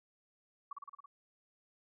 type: tone with echo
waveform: sine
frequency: 1131 Hz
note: C#6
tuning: 34 cents sharp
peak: -39 dBFS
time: 0.71-0.73 s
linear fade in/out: 5 ms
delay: 55 ms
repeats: 6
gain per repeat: -2 dB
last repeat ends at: 1.06 s
effects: none